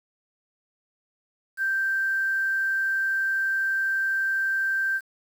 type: tone with quantisation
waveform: sine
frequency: 1568 Hz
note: G6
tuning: in tune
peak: -22 dBFS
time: 1.57-5.01 s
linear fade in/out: 50 ms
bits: 8
effects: none